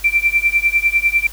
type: tone with tremolo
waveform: sine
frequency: 2349 Hz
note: D7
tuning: in tune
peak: -8 dBFS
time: 0.04-1.27 s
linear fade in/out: 5 ms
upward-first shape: triangle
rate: 10 Hz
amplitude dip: 100%
effects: added 50 Hz sine -34 dBFS peak until 1.32 s + white hiss -37 dBFS RMS until 1.32 s